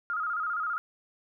sine tone with vibrato, 1332 Hz, E6, 18 cents sharp, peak -28 dBFS, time 0.1-0.78 s, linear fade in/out 0 ms, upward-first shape square, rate 15 Hz, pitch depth 88 cents each way, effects none

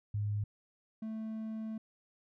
sine / triangle tone pair in turn, 103.83 / 220 Hz, G#2 / A3, 0 / 0 cents, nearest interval octave + minor second, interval 1300 cents, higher second, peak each -31 / -35 dBFS, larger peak first, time 0.14-0.44 / 1.02-1.78 s, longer second, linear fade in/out 5 ms, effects none

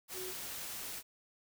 sine tone in noise, 370 Hz, F#4, in tune, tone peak -43 dBFS, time 0.13-0.34 s, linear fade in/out 50 ms, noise white, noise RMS -43 dBFS, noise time 0.08-1.03 s, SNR -3 dB, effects none

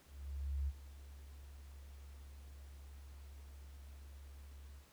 sine tone with ADSR envelope, 69.5 Hz, C#2, 5 cents sharp, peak -34 dBFS, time 0.05-4.87 s, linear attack 630 ms, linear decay 40 ms, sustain -17 dB, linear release 110 ms, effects pink hiss -66 dBFS RMS until 4.92 s

